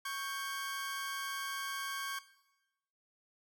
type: tone pair together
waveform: sawtooth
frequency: 1108.7 / 1581.3 Hz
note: C#6 / G6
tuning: 0 / +15 cents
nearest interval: tritone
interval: 615 cents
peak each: -36 / -37 dBFS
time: 0.05-2.19 s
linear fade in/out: 5 ms
effects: noise-tail reverb RT60 1.0 s tail -17 dB re dry